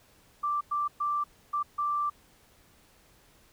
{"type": "tone bursts at uneven times", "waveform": "sine", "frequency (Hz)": 1174.7, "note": "D6", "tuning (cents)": 0, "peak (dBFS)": -26, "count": 5, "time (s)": [[0.43, 0.61], [0.71, 0.88], [1, 1.24], [1.53, 1.63], [1.78, 2.1]], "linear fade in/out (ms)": 10, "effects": ["pink hiss -61 dBFS RMS until 3.52 s"]}